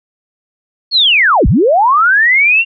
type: linear two-way sweep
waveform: sine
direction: down then up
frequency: 4435 to 32.41 to 2799 Hz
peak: -6 dBFS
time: 0.91-2.65 s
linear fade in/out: 50 ms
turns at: 1.47 s
effects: none